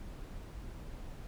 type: noise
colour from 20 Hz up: brown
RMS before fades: -45 dBFS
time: 0-1.27 s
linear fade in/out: 0 ms
effects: none